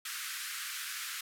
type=band-pass noise; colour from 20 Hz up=pink; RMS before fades=-40 dBFS; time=0.05-1.21 s; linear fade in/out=5 ms; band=1300 to 15000 Hz; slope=48 dB/octave; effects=none